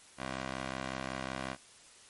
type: tone with band-pass filter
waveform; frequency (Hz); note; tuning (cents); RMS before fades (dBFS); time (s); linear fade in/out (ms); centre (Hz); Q
15% pulse; 65.41; C2; 0; -39; 0.17-1.57; 50; 1500; 0.5
effects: white hiss -57 dBFS RMS until 2.09 s + MP3 48 kbps